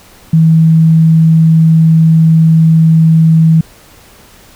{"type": "tone", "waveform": "sine", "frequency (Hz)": 161.4, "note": "E3", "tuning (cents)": -36, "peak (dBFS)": -3, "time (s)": [0.33, 3.61], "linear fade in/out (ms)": 5, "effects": ["pink hiss -40 dBFS RMS until 4.55 s"]}